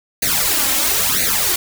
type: noise with flanger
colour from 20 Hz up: white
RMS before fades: -17 dBFS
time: 0.22-1.56 s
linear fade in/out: 5 ms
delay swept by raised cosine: 0.46 to 3.76 ms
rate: 1 Hz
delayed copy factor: +1
effects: none